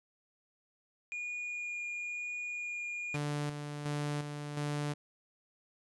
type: tone with vibrato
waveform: triangle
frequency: 2435 Hz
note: D#7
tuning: 38 cents flat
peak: -35 dBFS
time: 1.12-3.16 s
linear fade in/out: 0 ms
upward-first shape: triangle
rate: 1 Hz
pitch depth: 9 cents each way
type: tone with tremolo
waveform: sawtooth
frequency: 146.83 Hz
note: D3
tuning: in tune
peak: -29 dBFS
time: 3.14-4.94 s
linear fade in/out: 5 ms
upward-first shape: square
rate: 1.4 Hz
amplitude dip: 50%
effects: resampled to 24000 Hz